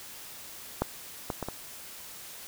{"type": "clicks", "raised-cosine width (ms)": 1, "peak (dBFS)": [-11, -16, -18, -19], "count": 4, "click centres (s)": [0.82, 1.302, 1.427, 1.486], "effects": ["white hiss -45 dBFS RMS until 2.47 s"]}